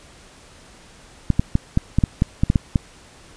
clicks, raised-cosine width 5 ms, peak -3 dBFS, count 11, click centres 1.303 / 1.395 / 1.554 / 1.774 / 1.986 / 2.038 / 2.221 / 2.435 / 2.501 / 2.558 / 2.758 s, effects pink hiss -47 dBFS RMS until 3.36 s + resampled to 22050 Hz

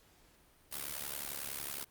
white noise with amplitude modulation, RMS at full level -37 dBFS, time 0.71-1.85 s, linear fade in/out 20 ms, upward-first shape sine, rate 71 Hz, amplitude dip 85%, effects pink hiss -65 dBFS RMS until 1.9 s + Opus 48 kbps

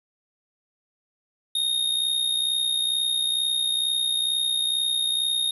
square tone with amplitude modulation, 3707 Hz, A#7, 10 cents flat, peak -20 dBFS, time 1.55-5.51 s, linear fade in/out 5 ms, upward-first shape sine, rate 62.2 Hz, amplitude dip 55%, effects resampled to 32000 Hz + 9-bit

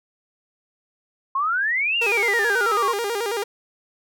sine exponential two-way sweep, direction up then down, 1051 to 2843 to 1051 Hz, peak -19 dBFS, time 1.35-2.92 s, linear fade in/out 5 ms, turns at 1.97 s
sawtooth tone with vibrato, 435.2 Hz, A4, 19 cents flat, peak -19 dBFS, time 2.01-3.44 s, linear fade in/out 10 ms, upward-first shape square, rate 9.2 Hz, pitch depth 130 cents each way
effects none

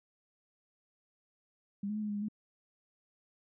sine tone with pitch steps, 200.7 / 210.7 / 214 / 210.4 / 206.1 / 204.7 / 212.6 Hz, G3 / G#3 / A3 / G#3 / G#3 / G#3 / G#3, +41 / +25 / -48 / +23 / -13 / -25 / +41 cents, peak -33 dBFS, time 1.83-2.285 s, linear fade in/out 5 ms, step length 65 ms, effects none

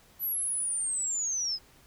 sine linear sweep, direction down, 12000 to 4978 Hz, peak -28 dBFS, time 0.19-1.59 s, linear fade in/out 50 ms, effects pink hiss -59 dBFS RMS until 1.86 s

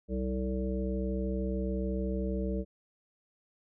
harmonic tone with a mistuned harmonic, 63.8 Hz, C2, 43 cents flat, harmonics 1 / 3 / 5 / 7 / 9, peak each -33 / -34 / -39 / -38 / -41 dBFS, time 0.08-2.65 s, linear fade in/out 50 ms, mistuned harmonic 5, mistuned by +34 cents, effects none

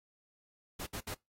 pink noise bursts, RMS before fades -41 dBFS, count 3, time 0.79-1.144 s, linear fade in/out 10 ms, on 76 ms, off 63 ms, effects noise-tail reverb RT60 0.2 s tail -25 dB re dry + AAC 48 kbps

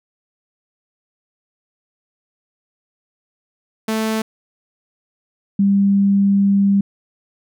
sawtooth / sine tone pair in turn, 220 / 198.56 Hz, A3 / G3, 0 / +22 cents, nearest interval major second, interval 178 cents, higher first, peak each -14 / -11 dBFS, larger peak second, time 3.88-4.22 / 5.59-6.81 s, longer second, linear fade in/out 5 ms, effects none

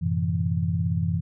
sine chord, F# half-diminished seventh, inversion none, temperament equal with one note detuned, 92.5 / 110 / 127.68 / 164.81 Hz, F#2 / A2 / C3 / E3, 0 / 0 / -42 / 0 cents, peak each -26 / -31 / -31 / -25 dBFS, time 0.01-1.21 s, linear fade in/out 20 ms, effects none

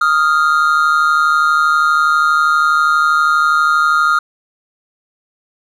triangle tone pair together, 1244.5 / 1396.9 Hz, D#6 / F6, 0 / 0 cents, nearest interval major second, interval 200 cents, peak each -11 dBFS, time 0.01-4.19 s, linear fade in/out 5 ms, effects none

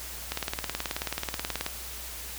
click train, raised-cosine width 0.2 ms, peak -12 dBFS, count 26, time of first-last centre 0.32-1.664 s, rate 18.6 Hz, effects added 60 Hz sine -44 dBFS peak until 2.38 s + white hiss -40 dBFS RMS until 2.38 s

